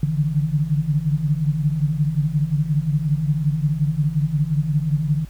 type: tone cluster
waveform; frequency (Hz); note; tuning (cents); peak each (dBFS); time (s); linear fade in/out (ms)
sine; 143 / 148.5 / 160.1; D3 / D3 / D#3; -46 / +20 / +50; -22 / -22 / -22; 0.03-5.25; 2
effects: added 50 Hz sine -37 dBFS peak until 5.29 s + pink hiss -51 dBFS RMS until 5.29 s